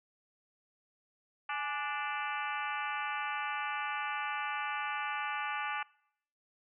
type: harmonic tone with a mistuned harmonic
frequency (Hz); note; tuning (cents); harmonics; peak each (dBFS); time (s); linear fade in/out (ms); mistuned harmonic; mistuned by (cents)
293.7; D4; 0; 3 / 4 / 5 / 6 / 7 / 8 / 9 / 10; -39 / -39 / -41 / -43 / -46 / -44 / -44 / -49; 1.49-5.83; 5; 3; -78
effects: noise-tail reverb RT60 0.7 s tail -23 dB re dry